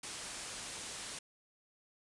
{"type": "low-pass noise", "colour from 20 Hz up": "white", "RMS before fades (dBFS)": -45, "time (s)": [0.03, 1.19], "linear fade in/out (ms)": 5, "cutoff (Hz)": 10000, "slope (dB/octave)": 48, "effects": ["resampled to 24000 Hz"]}